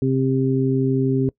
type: harmonic tone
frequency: 132.4 Hz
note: C3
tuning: 21 cents sharp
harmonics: 1 / 2 / 3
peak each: -20 / -20 / -23 dBFS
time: 0.02-1.29 s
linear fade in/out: 2 ms
effects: noise-tail reverb RT60 0.1 s tail -22 dB re dry